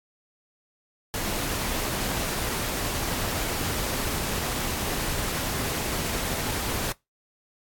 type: noise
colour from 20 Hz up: pink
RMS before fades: -29 dBFS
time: 1.14-6.92 s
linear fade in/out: 0 ms
effects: noise-tail reverb RT60 0.2 s tail -22 dB re dry + AAC 64 kbps